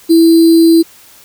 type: tone with sample-and-hold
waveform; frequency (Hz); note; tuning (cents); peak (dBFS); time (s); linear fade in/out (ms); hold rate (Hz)
sine; 329.6; E4; 0; -3; 0.09-0.83; 20; 4410
effects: white hiss -41 dBFS RMS until 1.24 s